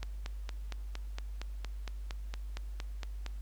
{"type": "click train", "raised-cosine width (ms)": 0.2, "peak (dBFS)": -23, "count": 15, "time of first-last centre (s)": [0.03, 3.263], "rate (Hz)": 4.33, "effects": ["added 50 Hz sine -38 dBFS peak until 3.41 s", "pink hiss -64 dBFS RMS until 3.41 s"]}